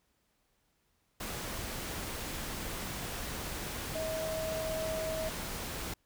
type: tone in noise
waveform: sine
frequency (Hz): 638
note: D#5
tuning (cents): +43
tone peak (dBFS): -34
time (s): 3.95-5.29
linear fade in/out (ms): 5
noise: pink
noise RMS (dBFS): -39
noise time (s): 1.2-5.94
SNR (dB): +2
effects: pink hiss -75 dBFS RMS until 6.05 s